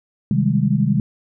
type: chord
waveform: sine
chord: Ab major seventh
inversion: first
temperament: equal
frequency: 130.81 / 155.56 / 196 / 207.7 Hz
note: C3 / Eb3 / G3 / Ab3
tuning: 0 / 0 / 0 / 0 cents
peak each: -20 dBFS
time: 0.31-1 s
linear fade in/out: 2 ms
effects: none